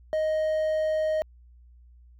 triangle tone, 624 Hz, D#5, 5 cents sharp, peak -21 dBFS, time 0.13-1.22 s, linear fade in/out 0 ms, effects added 60 Hz sine -50 dBFS peak until 2.19 s

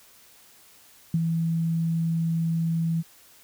sine tone with ADSR envelope, 164.81 Hz, E3, in tune, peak -18 dBFS, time 1.14-3.03 s, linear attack 3 ms, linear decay 39 ms, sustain -4 dB, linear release 33 ms, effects white hiss -54 dBFS RMS until 3.43 s

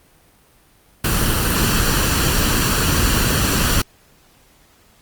pink noise with comb filter, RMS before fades -17 dBFS, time 1.04-3.82 s, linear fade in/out 5 ms, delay 0.69 ms, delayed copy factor +0.5, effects pink hiss -53 dBFS RMS until 5.01 s + Opus 32 kbps

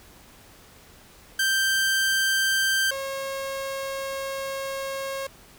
sawtooth tone pair in turn, 1568 / 543 Hz, G6 / C#5, 0 / -36 cents, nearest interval octave + tritone, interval 1836 cents, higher first, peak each -17 / -25 dBFS, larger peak first, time 1.39-2.91 / 2.91-5.27 s, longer second, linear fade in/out 5 ms, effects pink hiss -51 dBFS RMS until 5.58 s

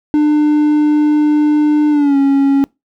triangle tone with pitch glide, 299.6 to 276.3 Hz, D4 to C#4, +35 to -6 cents, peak -6 dBFS, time 0.14-2.64 s, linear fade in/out 0 ms, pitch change -141 cents, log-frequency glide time 1.9-2.17 s, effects noise-tail reverb RT60 0.2 s tail -24 dB re dry

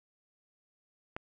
click, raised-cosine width 0.5 ms, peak -22 dBFS, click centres 1.165 s, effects none

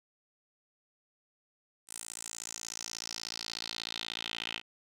10% pulse tone with band-pass filter sweep, 56.5 Hz, A1, 47 cents sharp, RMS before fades -41 dBFS, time 1.87-4.62 s, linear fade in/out 50 ms, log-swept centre 9000 to 2900 Hz, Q 3.8, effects none

